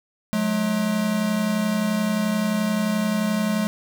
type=tone pair together; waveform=square; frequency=182.2 / 213.7 Hz; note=F#3 / G#3; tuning=-26 / +50 cents; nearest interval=minor third; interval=276 cents; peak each=-27 / -22 dBFS; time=0.33-3.67 s; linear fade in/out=0 ms; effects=none